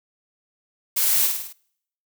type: noise with echo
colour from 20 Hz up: blue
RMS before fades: -21 dBFS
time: 0.96-1.27 s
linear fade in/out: 10 ms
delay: 52 ms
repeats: 5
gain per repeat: -4 dB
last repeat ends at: 1.53 s
effects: noise-tail reverb RT60 0.7 s tail -25 dB re dry